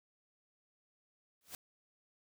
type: noise with exponential growth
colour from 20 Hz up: white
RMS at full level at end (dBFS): -42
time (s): 1.41-1.55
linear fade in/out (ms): 1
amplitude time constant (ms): 29
effects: none